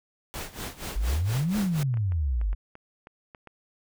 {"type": "noise with tremolo", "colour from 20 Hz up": "pink", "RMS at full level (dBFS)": -34, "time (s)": [0.34, 1.83], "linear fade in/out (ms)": 0, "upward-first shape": "sine", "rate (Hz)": 4.2, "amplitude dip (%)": 85}
{"type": "exponential two-way sweep", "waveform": "sine", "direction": "up then down", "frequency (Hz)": [44.52, 216.5, 44.52], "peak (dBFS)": -23, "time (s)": [0.95, 2.55], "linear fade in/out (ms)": 20, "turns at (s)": 1.57}
{"type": "clicks", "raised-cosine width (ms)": 0.5, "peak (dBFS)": -30, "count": 10, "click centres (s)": [1.76, 1.941, 1.972, 2.121, 2.414, 2.53, 2.754, 3.071, 3.348, 3.473]}
{"effects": []}